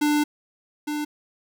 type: tone pair in turn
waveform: square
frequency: 296.8 / 298.1 Hz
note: D4 / D4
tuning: +18 / +26 cents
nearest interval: unison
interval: 8 cents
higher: second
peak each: -19 / -26 dBFS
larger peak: first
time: 0.01-0.24 / 0.87-1.05 s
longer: first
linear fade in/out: 10 ms
effects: none